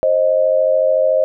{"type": "tone pair together", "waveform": "sine", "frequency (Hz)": [528.6, 622.3], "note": ["C5", "D#5"], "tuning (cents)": [18, 0], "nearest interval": "minor third", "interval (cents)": 282, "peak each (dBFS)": -14, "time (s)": [0.03, 1.24], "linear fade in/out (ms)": 0, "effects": []}